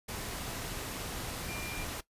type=tone in noise; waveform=sine; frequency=2385 Hz; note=D7; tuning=26 cents sharp; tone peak=-42 dBFS; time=1.48-1.84 s; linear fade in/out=10 ms; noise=pink; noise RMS=-39 dBFS; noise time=0.08-2.01 s; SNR=-6 dB; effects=noise-tail reverb RT60 0.1 s tail -17 dB re dry + resampled to 32000 Hz